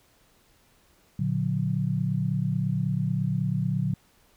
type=chord; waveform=sine; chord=Bb augmented; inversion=none; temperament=just; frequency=116.54 / 145.68 / 182.1 Hz; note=Bb2 / D3 / F#3; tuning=0 / -14 / -27 cents; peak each=-29 / -27 / -28 dBFS; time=1.19-3.94 s; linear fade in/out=5 ms; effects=pink hiss -62 dBFS RMS until 4.36 s